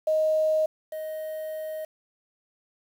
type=tone pair in turn; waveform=sine / triangle; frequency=625 / 625 Hz; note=D#5 / D#5; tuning=+8 / +8 cents; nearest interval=unison; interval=0 cents; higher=neither; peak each=-20 / -29 dBFS; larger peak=first; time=0.07-0.66 / 0.92-1.85 s; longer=second; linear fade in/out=5 ms; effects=8-bit